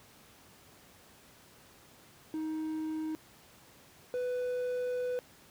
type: tone pair in turn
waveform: triangle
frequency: 313.9 / 496.9 Hz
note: D#4 / B4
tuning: +15 / +11 cents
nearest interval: minor sixth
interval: 796 cents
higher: second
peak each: -31 / -29 dBFS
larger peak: second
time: 2.34-3.15 / 4.14-5.19 s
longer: second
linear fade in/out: 0 ms
effects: pink hiss -58 dBFS RMS until 5.5 s + high-pass 80 Hz 12 dB/octave